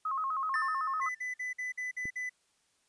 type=tone with vibrato; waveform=sine; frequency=1170 Hz; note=D6; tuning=7 cents flat; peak=-30 dBFS; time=0.05-1.09 s; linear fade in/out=5 ms; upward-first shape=square; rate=7.9 Hz; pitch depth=140 cents each way
type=tone with exponential decay; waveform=triangle; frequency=1784 Hz; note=A6; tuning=23 cents sharp; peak=-27 dBFS; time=0.54-1.37 s; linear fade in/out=1 ms; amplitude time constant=180 ms
type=tone bursts; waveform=triangle; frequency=2000 Hz; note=B6; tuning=21 cents sharp; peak=-32 dBFS; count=7; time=1.01-2.296 s; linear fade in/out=10 ms; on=140 ms; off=51 ms
type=click; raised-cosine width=3 ms; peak=-31 dBFS; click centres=2.055 s
effects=white hiss -72 dBFS RMS until 2.88 s + resampled to 22050 Hz